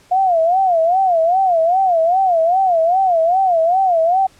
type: tone with vibrato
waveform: sine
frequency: 708 Hz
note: F5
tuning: 23 cents sharp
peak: -11 dBFS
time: 0.11-4.27 s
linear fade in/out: 10 ms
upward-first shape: sine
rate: 2.5 Hz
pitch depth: 160 cents each way
effects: pink hiss -50 dBFS RMS until 4.39 s + low-pass 10000 Hz 12 dB/octave